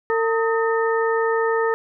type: harmonic tone with a mistuned harmonic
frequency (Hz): 453.2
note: A#4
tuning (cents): -49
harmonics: 1 / 2 / 3 / 4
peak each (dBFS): -19 / -26 / -26 / -27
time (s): 0.1-1.74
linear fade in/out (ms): 0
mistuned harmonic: 3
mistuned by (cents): -130
effects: none